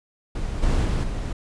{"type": "noise with level steps", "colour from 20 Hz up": "brown", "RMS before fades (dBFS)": [-27, -20, -22, -27], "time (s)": [0.35, 1.33], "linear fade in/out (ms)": 5, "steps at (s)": [0.62, 0.84, 1.03], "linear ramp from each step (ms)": 10, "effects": ["resampled to 22050 Hz"]}